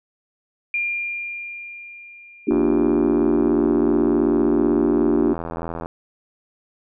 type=tone with exponential decay; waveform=sine; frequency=2400 Hz; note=D7; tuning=37 cents sharp; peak=-19 dBFS; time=0.74-3.5 s; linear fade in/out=2 ms; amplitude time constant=600 ms
type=chord; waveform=sine; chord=G minor seventh; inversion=first; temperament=equal; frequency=233.1 / 293.7 / 349.2 / 392 Hz; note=Bb3 / D4 / F4 / G4; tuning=0 / 0 / 0 / 0 cents; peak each=-22 / -19 / -21 / -22 dBFS; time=2.47-5.34 s; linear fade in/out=10 ms
type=click train; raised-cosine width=1 ms; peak=-15 dBFS; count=280; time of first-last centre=2.51-5.859 s; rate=83.3 Hz
effects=none